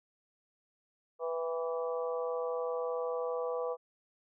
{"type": "harmonic tone with a mistuned harmonic", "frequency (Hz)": 164.81, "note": "E3", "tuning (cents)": 0, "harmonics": [3, 4, 5, 6, 7], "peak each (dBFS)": [-33, -41, -45, -45, -43], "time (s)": [1.19, 3.77], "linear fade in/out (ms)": 50, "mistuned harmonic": 5, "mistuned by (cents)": -36, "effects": []}